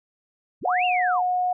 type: linear two-way sweep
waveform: sine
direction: up then down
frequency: 51.91 to 2843 to 691 Hz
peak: -24 dBFS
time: 0.61-1.24 s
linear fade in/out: 50 ms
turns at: 0.85 s
type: tone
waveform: sine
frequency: 726 Hz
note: F#5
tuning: 33 cents flat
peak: -20 dBFS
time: 0.65-1.53 s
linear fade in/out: 5 ms
effects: none